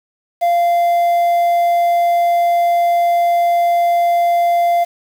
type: tone with quantisation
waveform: triangle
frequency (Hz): 692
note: F5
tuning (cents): -16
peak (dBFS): -9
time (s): 0.41-4.85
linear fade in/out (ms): 20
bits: 6
effects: none